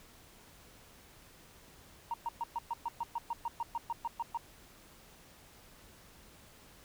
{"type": "tone bursts", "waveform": "sine", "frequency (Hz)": 932.3, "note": "A#5", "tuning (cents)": 0, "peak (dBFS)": -31, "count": 16, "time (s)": [2.11, 4.374], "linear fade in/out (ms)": 2, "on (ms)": 29, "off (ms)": 120, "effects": ["tanh soft clip ceiling -28 dBFS", "pink hiss -58 dBFS RMS until 6.84 s"]}